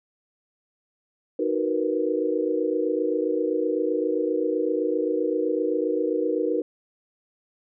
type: chord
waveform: sine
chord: B major seventh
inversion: first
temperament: equal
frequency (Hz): 311.1 / 370 / 466.2 / 493.9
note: D#4 / F#4 / A#4 / B4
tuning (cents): 0 / 0 / 0 / 0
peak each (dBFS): -27 / -28 / -26 / -28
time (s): 1.39-6.62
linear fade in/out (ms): 5
effects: none